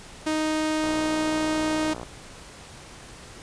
sawtooth tone, 311.1 Hz, D#4, in tune, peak -19 dBFS, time 0.26-1.94 s, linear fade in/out 10 ms
click train, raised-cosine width 1 ms, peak -21 dBFS, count 72, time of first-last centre 0.84-2.031 s, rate 59.6 Hz
effects pink hiss -44 dBFS RMS until 3.42 s + resampled to 22050 Hz

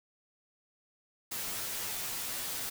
white noise with comb filter, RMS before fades -37 dBFS, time 1.31-2.7 s, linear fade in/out 10 ms, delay 13 ms, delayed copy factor -0.7, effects none

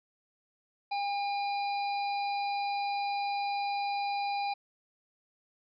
harmonic tone, 807 Hz, G#5, 50 cents flat, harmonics 1 / 3 / 5 / 6, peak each -30 / -40 / -44 / -46 dBFS, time 0.91-4.54 s, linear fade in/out 10 ms, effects none

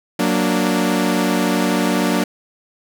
sawtooth chord, Gb augmented, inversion none, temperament equal, 185 / 233.1 / 293.7 Hz, Gb3 / Bb3 / D4, 0 / 0 / 0 cents, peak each -16 dBFS, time 0.19-2.24 s, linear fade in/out 5 ms, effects none

